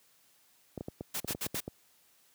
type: clicks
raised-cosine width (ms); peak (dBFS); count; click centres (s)
2; -24; 10; 0.777 / 0.809 / 0.884 / 1.009 / 1.246 / 1.308 / 1.349 / 1.464 / 1.545 / 1.679
type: noise bursts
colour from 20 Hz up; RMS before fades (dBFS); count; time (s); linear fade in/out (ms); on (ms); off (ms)
white; -35; 4; 1.14-1.606; 10; 64; 70
effects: white hiss -66 dBFS RMS until 2.34 s + high-pass 80 Hz 12 dB/octave